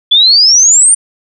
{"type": "exponential sweep", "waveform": "sine", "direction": "up", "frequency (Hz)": [3400, 9190], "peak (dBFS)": -3, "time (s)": [0.11, 0.95], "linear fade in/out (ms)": 10, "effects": []}